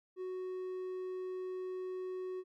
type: tone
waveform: triangle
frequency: 370 Hz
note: F#4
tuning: in tune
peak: -36 dBFS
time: 0.16-2.44 s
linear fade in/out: 50 ms
effects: none